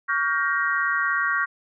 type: chord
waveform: sine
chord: G half-diminished seventh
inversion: second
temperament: just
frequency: 1128.9 / 1411.2 / 1568 / 1881.6 Hz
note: Db6 / F6 / G6 / Bb6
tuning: +31 / +18 / 0 / +16 cents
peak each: -26 dBFS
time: 0.08-1.46 s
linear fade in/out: 20 ms
effects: none